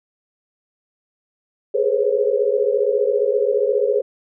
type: tone cluster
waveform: sine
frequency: 412 / 426.8 / 494.4 / 543 Hz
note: G#4 / G#4 / B4 / C#5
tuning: -14 / +47 / +2 / -36 cents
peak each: -21 dBFS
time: 1.74-4.02 s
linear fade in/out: 10 ms
effects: none